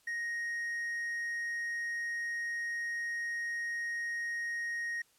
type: tone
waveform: triangle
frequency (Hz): 1872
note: A#6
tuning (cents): +7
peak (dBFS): -32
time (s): 0.07-5.02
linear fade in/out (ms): 5
effects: white hiss -68 dBFS RMS until 5.18 s + low-pass 12000 Hz 12 dB/octave